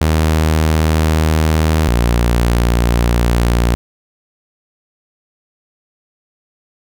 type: tone pair in turn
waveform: sawtooth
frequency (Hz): 78.7 / 58.91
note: D#2 / A#1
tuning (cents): +20 / +19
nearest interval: perfect fourth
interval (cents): 501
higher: first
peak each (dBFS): -7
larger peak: neither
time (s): 0.01-1.88 / 1.88-3.75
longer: neither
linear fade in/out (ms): 0
effects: none